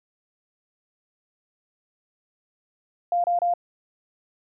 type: tone bursts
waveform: sine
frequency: 698.5 Hz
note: F5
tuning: in tune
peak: -19 dBFS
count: 3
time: 3.12-3.538 s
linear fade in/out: 2 ms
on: 120 ms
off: 29 ms
effects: none